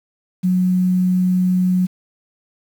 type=tone with quantisation; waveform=sine; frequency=183 Hz; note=F#3; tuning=19 cents flat; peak=-13 dBFS; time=0.43-1.87 s; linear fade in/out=20 ms; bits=7; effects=none